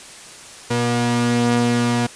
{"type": "tone pair together", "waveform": "sawtooth", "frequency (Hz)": [120, 239.4], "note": ["B2", "A#3"], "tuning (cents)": [-49, 46], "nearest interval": "octave", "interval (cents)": 1195, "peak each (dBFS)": [-17, -14], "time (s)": [0.7, 2.07], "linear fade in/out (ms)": 10, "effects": ["white hiss -39 dBFS RMS until 2.15 s", "resampled to 22050 Hz"]}